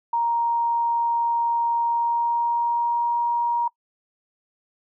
sine tone with pitch glide, 936 to 946.3 Hz, A#5 to A#5, +7 to +26 cents, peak -19 dBFS, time 0.13-3.68 s, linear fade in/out 5 ms, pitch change +19 cents, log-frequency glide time 1.81-3.17 s, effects noise-tail reverb RT60 0.1 s tail -24 dB re dry

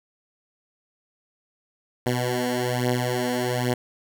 10% pulse beating tone pair, 123.47 / 124.67 Hz, B2 / B2, 0 / +17 cents, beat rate 1.2 Hz, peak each -16 / -19 dBFS, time 2.06-3.74 s, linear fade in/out 5 ms, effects none

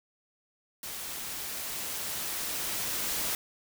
white noise with level ramp, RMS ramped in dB -39 to -31 dBFS, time 0.83-3.35 s, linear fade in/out 2 ms, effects none

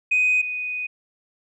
sine tone pair in turn, 2500 / 2489 Hz, D#7 / D#7, +8 / 0 cents, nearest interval unison, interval 8 cents, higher first, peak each -15 / -25 dBFS, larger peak first, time 0.11-0.42 / 0.42-0.87 s, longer second, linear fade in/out 10 ms, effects tanh soft clip ceiling -12 dBFS

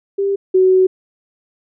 sine tone pair in turn, 396 / 373.8 Hz, G4 / F#4, +18 / +18 cents, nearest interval minor second, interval 100 cents, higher first, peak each -14 / -8 dBFS, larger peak second, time 0.18-0.36 / 0.54-0.87 s, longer second, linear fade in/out 10 ms, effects none

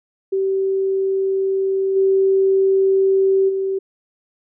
sine tone with level steps, 385.9 Hz, G4, 27 cents flat, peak -16 / -12 / -18 dBFS, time 0.32-3.79 s, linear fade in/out 10 ms, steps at 1.95 / 3.48 s, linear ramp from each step 20 ms, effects none

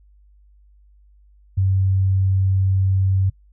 sine tone, 95.6 Hz, G2, 43 cents flat, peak -15 dBFS, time 1.57-3.3 s, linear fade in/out 10 ms, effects noise-tail reverb RT60 0.1 s tail -19 dB re dry + added 50 Hz sine -49 dBFS peak until 3.52 s

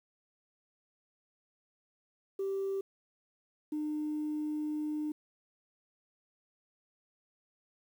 sine tone pair in turn, 390 / 302.9 Hz, G4 / D#4, -9 / -46 cents, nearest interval major third, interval 437 cents, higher first, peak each -30 / -31 dBFS, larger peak first, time 2.39-2.81 / 3.72-5.12 s, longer second, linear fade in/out 5 ms, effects tanh soft clip ceiling -28 dBFS + 10-bit

